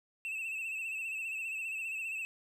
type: tone with vibrato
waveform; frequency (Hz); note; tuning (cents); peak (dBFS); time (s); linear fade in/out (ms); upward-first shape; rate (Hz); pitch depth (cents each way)
triangle; 2637; E7; 0; -34; 0.25-2.25; 0; sine; 15; 58
effects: none